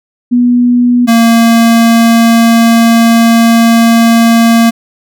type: tone pair in turn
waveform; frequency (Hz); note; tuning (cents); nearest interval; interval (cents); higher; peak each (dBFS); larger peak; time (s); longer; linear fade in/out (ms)
sine / square; 243.9 / 230.2; B3 / A#3; -21 / -22; minor second; 101; first; -4; neither; 0.31-1.07 / 1.07-4.71; second; 20
effects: none